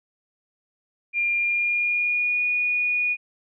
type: tone with pitch glide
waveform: sine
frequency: 2400 to 2455 Hz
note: D7 to D#7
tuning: +37 to -24 cents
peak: -20 dBFS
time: 1.13-3.17 s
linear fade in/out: 50 ms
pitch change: +39 cents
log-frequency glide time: 1.39-2.42 s
effects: none